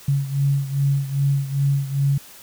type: beating tone pair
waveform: sine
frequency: 138.59 / 141.09 Hz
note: C#3 / C#3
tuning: 0 / +31 cents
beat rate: 2.5 Hz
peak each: -19 / -23 dBFS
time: 0.08-2.18 s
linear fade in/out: 5 ms
effects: white hiss -44 dBFS RMS until 2.42 s